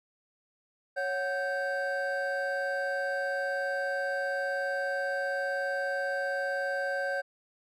triangle tone cluster, 554 / 739 / 1561 Hz, C#5 / F#5 / G6, -1 / -2 / -8 cents, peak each -30 / -35 / -31 dBFS, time 0.96-7.22 s, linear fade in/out 20 ms, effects none

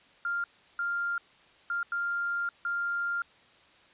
sine tone bursts at uneven times, 1396.9 Hz, F6, in tune, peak -28 dBFS, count 5, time 0.25-0.44 / 0.79-1.18 / 1.7-1.83 / 1.92-2.49 / 2.65-3.22 s, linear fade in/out 2 ms, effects white hiss -59 dBFS RMS until 3.93 s + resampled to 8000 Hz

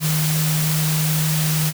sine tone in noise, 155.56 Hz, D#3, in tune, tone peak -18 dBFS, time 0-1.73 s, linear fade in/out 50 ms, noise white, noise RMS -24 dBFS, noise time 0-1.73 s, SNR +3 dB, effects none

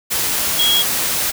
sine tone in noise, 3302 Hz, G#7, 11 cents flat, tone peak -13 dBFS, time 0.58-0.83 s, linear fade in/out 20 ms, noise white, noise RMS -19 dBFS, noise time 0.1-1.32 s, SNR +3 dB, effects none

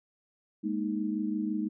sine chord, Ab suspended second, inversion none, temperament just, 207.7 / 233.6 / 311.5 Hz, Ab3 / Bb3 / Eb4, 0 / +4 / +2 cents, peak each -32 / -35 / -32 dBFS, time 0.63-1.69 s, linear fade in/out 20 ms, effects none

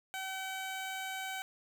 15% pulse tone, 763 Hz, G5, 47 cents flat, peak -31 dBFS, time 0.14-1.42 s, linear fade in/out 0 ms, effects none

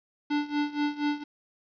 square tone with tremolo, 293.7 Hz, D4, in tune, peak -24 dBFS, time 0.3-1.24 s, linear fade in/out 10 ms, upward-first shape sine, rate 4.2 Hz, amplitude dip 85%, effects resampled to 11025 Hz + 9-bit

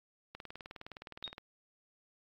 click train, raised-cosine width 0.3 ms, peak -29 dBFS, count 21, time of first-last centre 0.35-1.381 s, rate 19.4 Hz
sine tone with exponential decay, 3729 Hz, A#7, in tune, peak -34 dBFS, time 1.24-1.35 s, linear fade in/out 1 ms, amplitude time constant 23 ms
effects AAC 48 kbps

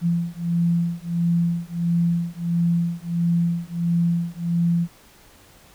sine beating tone pair, 169.8 / 171.3 Hz, F3 / F3, -48 / -33 cents, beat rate 1.5 Hz, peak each -22 dBFS, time 0.01-4.88 s, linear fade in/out 50 ms, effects pink hiss -51 dBFS RMS until 5.74 s

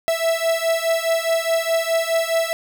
45% pulse beating tone pair, 657 / 661.8 Hz, E5 / E5, -6 / +7 cents, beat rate 4.8 Hz, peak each -21 dBFS, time 0.08-2.53 s, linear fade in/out 0 ms, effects 9-bit

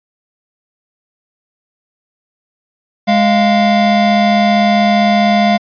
square tone pair together, 207.2 / 697 Hz, G#3 / F5, -4 / -4 cents, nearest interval octave + major sixth, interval 2100 cents, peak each -12 dBFS, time 3.07-5.58 s, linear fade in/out 20 ms, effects resampled to 11025 Hz

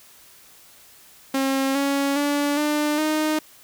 sawtooth tone with pitch steps, 269.4 / 278.7 / 288.4 / 298.4 / 308.7 Hz, C#4 / C#4 / D4 / D4 / D#4, -49 / +9 / -31 / +28 / -14 cents, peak -16 dBFS, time 1.34-3.39 s, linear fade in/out 5 ms, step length 410 ms, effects white hiss -50 dBFS RMS until 3.63 s

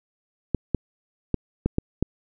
clicks, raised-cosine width 3 ms, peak -8 dBFS, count 6, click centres 0.547 / 0.747 / 1.343 / 1.66 / 1.784 / 2.026 s, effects none

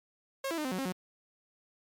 sawtooth tone with pitch steps, 541 / 332 / 303.7 / 259.5 / 184.9 / 268.5 / 183.2 Hz, C#5 / E4 / D#4 / C4 / F#3 / C4 / F#3, -42 / +12 / -42 / -14 / -1 / +45 / -17 cents, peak -28 dBFS, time 0.44-0.923 s, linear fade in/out 5 ms, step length 69 ms, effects MP3 96 kbps

